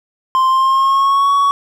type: tone with pitch glide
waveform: triangle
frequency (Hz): 1046.5 to 1121.6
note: C6 to C#6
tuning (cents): 0 to +20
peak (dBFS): -8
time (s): 0.35-1.51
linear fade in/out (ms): 0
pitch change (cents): +120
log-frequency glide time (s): 0.49-1.32
effects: none